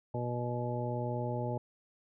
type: harmonic tone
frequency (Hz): 121.5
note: B2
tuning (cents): -28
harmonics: 1 / 2 / 3 / 4 / 5 / 7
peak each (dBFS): -35 / -41 / -41 / -41 / -40 / -41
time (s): 0.14-1.58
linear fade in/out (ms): 5
effects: none